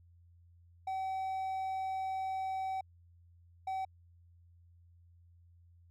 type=tone bursts at uneven times; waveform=triangle; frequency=763 Hz; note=G5; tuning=47 cents flat; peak=-32 dBFS; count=2; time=0.87-2.81 / 3.67-3.85 s; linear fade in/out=5 ms; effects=added 86 Hz sine -59 dBFS peak until 5.9 s